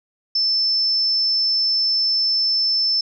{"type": "tone", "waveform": "sine", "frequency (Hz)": 5290, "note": "E8", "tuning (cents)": 5, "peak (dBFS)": -16, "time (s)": [0.35, 3.01], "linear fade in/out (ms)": 5, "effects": []}